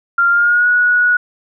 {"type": "tone with pitch glide", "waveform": "sine", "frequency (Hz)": [1390, 1461.6], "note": ["F6", "F#6"], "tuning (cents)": [-9, -22], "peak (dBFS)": -9, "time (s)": [0.18, 1.17], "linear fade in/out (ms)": 5, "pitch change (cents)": 87, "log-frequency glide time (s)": [0.29, 0.68], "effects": []}